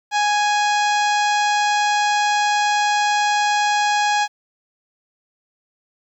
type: harmonic tone with a mistuned harmonic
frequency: 830.6 Hz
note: G#5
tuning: in tune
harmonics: 1 / 2 / 3 / 4 / 5 / 6 / 7 / 8 / 9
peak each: -17 / -23 / -27 / -29 / -31 / -33 / -34 / -35 / -36 dBFS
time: 0.11-4.28 s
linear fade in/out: 50 ms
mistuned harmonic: 8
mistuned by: -21 cents
effects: 9-bit